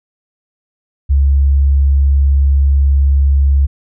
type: tone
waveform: sine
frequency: 69.3 Hz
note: C#2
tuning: in tune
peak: -7 dBFS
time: 1.09-3.67 s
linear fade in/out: 20 ms
effects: none